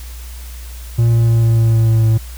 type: tone with pitch steps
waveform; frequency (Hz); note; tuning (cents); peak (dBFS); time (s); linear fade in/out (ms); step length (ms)
triangle; 116.54 / 115.8 / 115.07 / 114.34 / 113.62 / 112.9 / 112.18 / 111.47; A#2 / A#2 / A#2 / A#2 / A#2 / A2 / A2 / A2; 0 / -11 / -22 / -33 / -44 / +45 / +34 / +23; -7; 0.98-2.18; 10; 150
effects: added 60 Hz sine -28 dBFS peak until 2.37 s + white hiss -39 dBFS RMS until 2.37 s